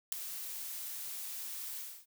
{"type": "noise with ADSR envelope", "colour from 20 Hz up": "blue", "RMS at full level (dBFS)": -28, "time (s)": [0.12, 2.06], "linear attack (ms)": 4, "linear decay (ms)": 5, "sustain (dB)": -14, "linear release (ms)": 280, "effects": []}